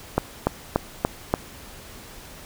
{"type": "click train", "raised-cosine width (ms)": 1, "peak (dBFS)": -4, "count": 5, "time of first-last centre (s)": [0.18, 1.339], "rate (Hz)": 3.45, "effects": ["pink hiss -43 dBFS RMS until 2.45 s"]}